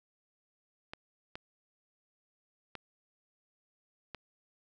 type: clicks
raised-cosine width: 0.3 ms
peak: -25 dBFS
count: 4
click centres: 0.935 / 1.355 / 2.753 / 4.147 s
effects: none